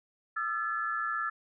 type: tone cluster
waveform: sine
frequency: 1224 / 1343 / 1723 Hz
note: D#6 / E6 / A6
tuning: -29 / +32 / -37 cents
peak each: -39 / -32 / -34 dBFS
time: 0.36-1.3 s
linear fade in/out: 10 ms
effects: none